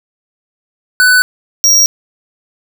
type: tone pair in turn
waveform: square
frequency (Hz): 1496 / 5648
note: F#6 / F8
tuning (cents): +19 / +19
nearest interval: octave + major seventh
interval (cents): 2300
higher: second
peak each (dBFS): -6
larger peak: neither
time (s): 1-1.22 / 1.64-1.86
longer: neither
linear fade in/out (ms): 0
effects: none